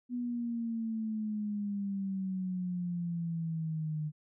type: exponential sweep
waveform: sine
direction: down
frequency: 246.9 to 151.1 Hz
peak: -32 dBFS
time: 0.09-4.12 s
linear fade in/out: 50 ms
effects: none